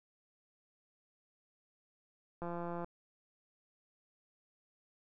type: click train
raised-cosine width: 1 ms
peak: -28 dBFS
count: 74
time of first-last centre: 2.42-2.844 s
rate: 172 Hz
effects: none